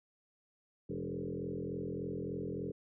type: tone with frequency modulation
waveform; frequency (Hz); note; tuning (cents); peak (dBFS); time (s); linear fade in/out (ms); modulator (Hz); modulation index
sine; 292.3; D4; -8; -36; 0.89-2.72; 10; 43.4; 4.1
effects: none